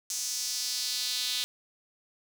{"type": "tone with high-pass filter sweep", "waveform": "sawtooth", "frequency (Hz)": 248.9, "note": "B3", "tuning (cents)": 14, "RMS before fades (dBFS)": -32, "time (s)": [0.1, 1.44], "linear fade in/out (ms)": 0, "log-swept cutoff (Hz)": [6200, 3700], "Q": 2.9, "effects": ["8-bit"]}